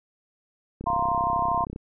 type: click train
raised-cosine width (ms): 3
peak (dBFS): -22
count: 32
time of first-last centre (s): 0.81-1.761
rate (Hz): 32.6
type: chord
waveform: sine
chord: F suspended fourth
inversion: none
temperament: equal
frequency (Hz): 698.5 / 932.3 / 1046.5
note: F5 / Bb5 / C6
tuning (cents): 0 / 0 / 0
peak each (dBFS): -27 / -27 / -25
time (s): 0.86-1.65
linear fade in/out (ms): 10
effects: none